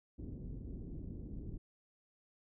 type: low-pass noise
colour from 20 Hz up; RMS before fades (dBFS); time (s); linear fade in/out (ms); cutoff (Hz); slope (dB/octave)
pink; -45; 0.18-1.58; 10; 330; 24
effects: none